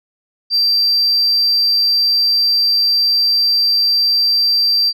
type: tone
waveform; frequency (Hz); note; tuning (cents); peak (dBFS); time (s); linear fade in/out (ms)
sine; 4699; D8; 0; -9; 0.5-4.93; 50
effects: tanh soft clip ceiling -9 dBFS